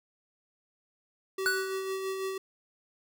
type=tone with tremolo; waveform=square; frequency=383.1 Hz; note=G4; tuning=40 cents flat; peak=-31 dBFS; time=1.38-2.38 s; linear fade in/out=5 ms; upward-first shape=sine; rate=6 Hz; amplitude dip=35%
type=tone with exponential decay; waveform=square; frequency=1482 Hz; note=F#6; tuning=2 cents sharp; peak=-23 dBFS; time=1.46-1.92 s; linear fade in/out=0 ms; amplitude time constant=100 ms
effects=none